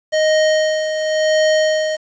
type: tone with tremolo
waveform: square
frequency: 622.3 Hz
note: D#5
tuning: in tune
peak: -12 dBFS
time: 0.12-1.97 s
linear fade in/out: 20 ms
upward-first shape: sine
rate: 0.93 Hz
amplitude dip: 55%
effects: resampled to 16000 Hz + 7-bit